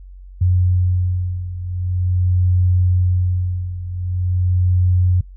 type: beating tone pair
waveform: sine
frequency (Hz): 90.4 / 90.84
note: F#2 / F#2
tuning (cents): -40 / -31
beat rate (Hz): 0.44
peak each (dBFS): -16 / -20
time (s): 0.41-5.21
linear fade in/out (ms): 5
effects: noise-tail reverb RT60 0.1 s tail -20 dB re dry + added 46 Hz sine -35 dBFS peak until 5.36 s